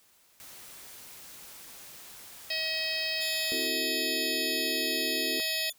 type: noise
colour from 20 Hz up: white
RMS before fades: -48 dBFS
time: 0.4-3.67 s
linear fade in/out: 0 ms
type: harmonic tone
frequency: 637 Hz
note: D#5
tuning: 41 cents sharp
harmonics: 1 / 3 / 4 / 5 / 6 / 7 / 8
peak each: -40 / -37 / -35 / -39 / -38 / -36 / -35 dBFS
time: 2.5-5.7 s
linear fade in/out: 5 ms
type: tone with pitch glide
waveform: 5% pulse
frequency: 3520 to 3470 Hz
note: A7 to A7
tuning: 0 to -25 cents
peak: -29 dBFS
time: 3.2-5.73 s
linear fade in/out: 20 ms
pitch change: -25 cents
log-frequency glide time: 3.42-4.7 s
type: chord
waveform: sine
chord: F# half-diminished seventh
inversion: second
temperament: equal with one note detuned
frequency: 261.6 / 329.6 / 370 / 447.7 Hz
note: C4 / E4 / F#4 / A4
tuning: 0 / 0 / 0 / +30 cents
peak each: -39 dBFS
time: 3.52-5.4 s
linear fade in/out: 0 ms
effects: white hiss -63 dBFS RMS until 5.78 s